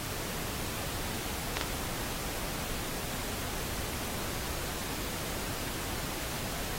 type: clicks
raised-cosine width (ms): 0.2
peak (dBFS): -11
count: 2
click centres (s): 1.57 / 1.612
effects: pink hiss -37 dBFS RMS until 6.78 s + AAC 48 kbps

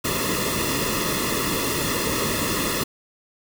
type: noise with comb filter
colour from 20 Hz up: pink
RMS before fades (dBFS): -24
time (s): 0.04-2.84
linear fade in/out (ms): 10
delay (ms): 1.3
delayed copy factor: -0.85
effects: none

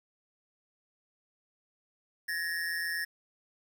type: ring-modulated tone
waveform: square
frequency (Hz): 1779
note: A6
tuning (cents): +19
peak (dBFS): -29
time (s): 2.28-3.05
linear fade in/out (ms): 10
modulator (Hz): 83.7
effects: 10-bit

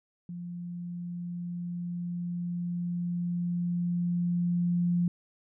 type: tone with level ramp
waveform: sine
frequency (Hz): 174.61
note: F3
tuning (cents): 0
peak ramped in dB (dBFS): -36 to -23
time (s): 0.29-5.08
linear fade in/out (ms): 2
effects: none

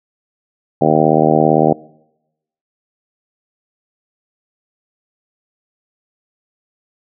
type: harmonic tone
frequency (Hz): 77.78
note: D#2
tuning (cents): 0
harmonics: 2 / 3 / 4 / 5 / 6 / 7 / 8 / 9 / 10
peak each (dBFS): -18 / -18 / -18 / -18 / -18 / -18 / -18 / -18 / -18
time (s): 0.81-1.73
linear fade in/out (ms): 5
effects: noise-tail reverb RT60 0.9 s tail -23 dB re dry

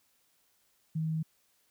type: tone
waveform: sine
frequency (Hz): 159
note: D#3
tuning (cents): +38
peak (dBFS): -29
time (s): 0.95-1.23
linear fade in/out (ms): 10
effects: white hiss -71 dBFS RMS until 1.7 s

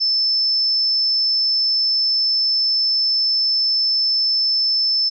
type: tone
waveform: sine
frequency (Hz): 5274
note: E8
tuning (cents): 0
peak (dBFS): -15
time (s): 0-5.1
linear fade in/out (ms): 20
effects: none

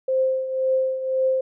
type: tone with tremolo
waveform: sine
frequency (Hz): 523.3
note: C5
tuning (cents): 0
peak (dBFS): -16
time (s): 0.08-1.41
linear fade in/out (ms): 5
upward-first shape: triangle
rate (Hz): 1.9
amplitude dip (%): 70
effects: none

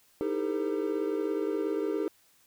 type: tone cluster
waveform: triangle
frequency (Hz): 311.5 / 328.7 / 398.5 / 449.2 / 515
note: D#4 / E4 / G4 / A4 / C5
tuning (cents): +2 / -5 / +28 / +36 / -28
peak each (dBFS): -31 / -39 / -30 / -31 / -39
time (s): 0.21-2.08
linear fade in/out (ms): 0
effects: white hiss -64 dBFS RMS until 2.46 s

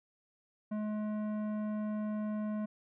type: tone with tanh clipping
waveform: triangle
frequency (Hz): 212.3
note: G#3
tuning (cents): +38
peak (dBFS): -35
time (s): 0.71-2.66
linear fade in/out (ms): 10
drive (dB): 17
effects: none

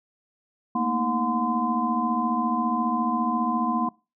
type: tone cluster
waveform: sine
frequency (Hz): 221.4 / 236 / 314.4 / 724 / 1027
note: A3 / A#3 / D#4 / F#5 / C6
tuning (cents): +11 / +22 / +18 / -38 / -33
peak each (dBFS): -32 / -26 / -32 / -30 / -26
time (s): 0.75-3.89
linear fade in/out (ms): 5
effects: noise-tail reverb RT60 0.3 s tail -23 dB re dry

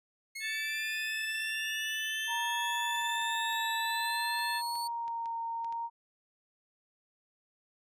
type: linear sweep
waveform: sawtooth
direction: up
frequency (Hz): 2157 to 4466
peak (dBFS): -35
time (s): 0.35-4.88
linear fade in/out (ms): 10
type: harmonic tone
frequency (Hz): 880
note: A5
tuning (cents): 0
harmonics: 2 / 3 / 4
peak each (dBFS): -35 / -41 / -41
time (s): 0.4-4.62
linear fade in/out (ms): 50
type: tone with vibrato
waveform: sine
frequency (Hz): 932.3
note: A#5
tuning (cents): 0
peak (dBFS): -33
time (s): 2.27-5.9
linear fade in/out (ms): 50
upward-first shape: sine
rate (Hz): 0.55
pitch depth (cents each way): 22
type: clicks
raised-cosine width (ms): 0.2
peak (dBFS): -35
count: 10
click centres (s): 2.963 / 3.015 / 3.218 / 3.528 / 4.39 / 4.755 / 5.08 / 5.258 / 5.646 / 5.725
effects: resampled to 32000 Hz

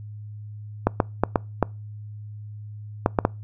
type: clicks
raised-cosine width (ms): 1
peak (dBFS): -3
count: 8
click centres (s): 0.87 / 1.002 / 1.236 / 1.358 / 1.627 / 3.061 / 3.188 / 3.251
effects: noise-tail reverb RT60 0.3 s tail -25 dB re dry + added 105 Hz sine -35 dBFS peak until 3.43 s

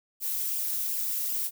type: noise with flanger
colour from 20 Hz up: violet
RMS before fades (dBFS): -30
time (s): 0.2-1.51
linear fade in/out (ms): 50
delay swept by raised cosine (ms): 0.48 to 3.08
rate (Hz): 2.7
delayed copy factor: -0.65
effects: none

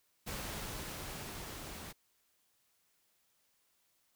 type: noise with level ramp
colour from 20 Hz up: pink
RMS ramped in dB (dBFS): -41 to -47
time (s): 0.26-1.93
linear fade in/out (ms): 20
effects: white hiss -75 dBFS RMS until 4.15 s

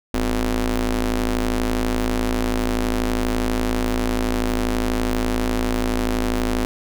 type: ring-modulated tone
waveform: sawtooth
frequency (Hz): 112.7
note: A2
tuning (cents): +42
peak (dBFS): -12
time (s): 0.14-6.65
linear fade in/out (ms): 0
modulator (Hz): 143
effects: none

